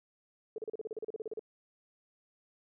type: tone bursts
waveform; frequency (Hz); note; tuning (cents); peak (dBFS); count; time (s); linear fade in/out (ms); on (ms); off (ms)
sine; 437.2; A4; -11; -35; 15; 0.56-1.394; 2; 22; 36
effects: none